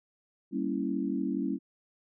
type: chord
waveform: sine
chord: G diminished seventh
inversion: none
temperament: equal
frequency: 196 / 233.1 / 277.2 / 329.6 Hz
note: G3 / Bb3 / Db4 / Fb4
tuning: 0 / 0 / 0 / 0 cents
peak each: -34 / -35 / -32 / -35 dBFS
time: 0.51-1.59 s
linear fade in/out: 50 ms
effects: none

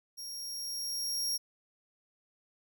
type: tone with level ramp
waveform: sawtooth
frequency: 5588 Hz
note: F8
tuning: in tune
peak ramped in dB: -38 to -27 dBFS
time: 0.17-1.38 s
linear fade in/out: 20 ms
effects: none

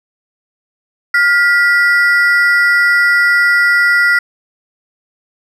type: ring-modulated tone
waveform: triangle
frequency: 1686 Hz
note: G#6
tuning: 26 cents sharp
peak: -3 dBFS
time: 1.14-4.19 s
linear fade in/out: 5 ms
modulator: 271 Hz
effects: none

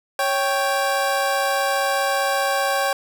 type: tone pair together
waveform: 25% pulse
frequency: 554.4 / 784 Hz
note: C#5 / G5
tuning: 0 / 0 cents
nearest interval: tritone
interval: 600 cents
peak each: -18 dBFS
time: 0.19-2.93 s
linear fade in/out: 2 ms
effects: none

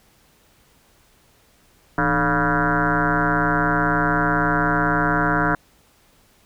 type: tone with frequency modulation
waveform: sine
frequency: 845 Hz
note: G#5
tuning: 30 cents sharp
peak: -16 dBFS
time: 1.98-5.55 s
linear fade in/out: 2 ms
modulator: 136 Hz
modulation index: 5.7
effects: pink hiss -57 dBFS RMS until 6.45 s

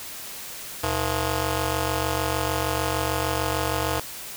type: ring-modulated tone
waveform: 10% pulse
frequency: 196.2 Hz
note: G3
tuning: 2 cents sharp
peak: -12 dBFS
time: 0.83-4 s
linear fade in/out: 5 ms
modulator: 271 Hz
effects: white hiss -37 dBFS RMS until 4.36 s

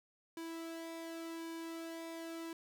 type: tone with flanger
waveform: sawtooth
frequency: 329.6 Hz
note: E4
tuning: in tune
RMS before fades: -45 dBFS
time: 0.37-2.53 s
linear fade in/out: 2 ms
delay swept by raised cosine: 1.5 to 2.36 ms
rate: 0.88 Hz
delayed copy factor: -0.5
effects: none

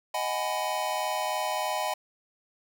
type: chord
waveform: square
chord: G# minor seventh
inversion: second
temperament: just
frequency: 623 / 747.5 / 830.6 / 996.7 Hz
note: D#5 / F#5 / G#5 / B5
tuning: +2 / +17 / 0 / +16 cents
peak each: -34 dBFS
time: 0.14-1.94 s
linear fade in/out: 5 ms
effects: none

